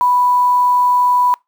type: tone with quantisation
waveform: sine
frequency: 987.8 Hz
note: B5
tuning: in tune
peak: -10 dBFS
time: 0.01-1.34 s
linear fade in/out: 0 ms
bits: 6
effects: noise-tail reverb RT60 0.2 s tail -25 dB re dry